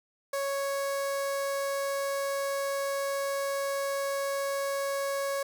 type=tone with notch filter; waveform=sawtooth; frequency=554.4 Hz; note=C#5; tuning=in tune; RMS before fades=-31 dBFS; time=0.33-5.43 s; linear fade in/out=5 ms; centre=3000 Hz; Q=1.5; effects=none